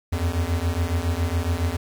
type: beating tone pair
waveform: square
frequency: 81.5 / 88.7 Hz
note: E2 / F2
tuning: -19 / +27 cents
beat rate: 7.2 Hz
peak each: -25 dBFS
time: 0.12-1.77 s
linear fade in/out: 10 ms
effects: 9-bit